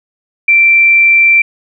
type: tone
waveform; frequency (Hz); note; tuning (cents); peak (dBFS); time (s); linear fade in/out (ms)
sine; 2349; D7; 0; -4; 0.48-1.42; 5
effects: none